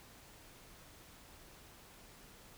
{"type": "silence", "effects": ["pink hiss -58 dBFS RMS until 2.57 s"]}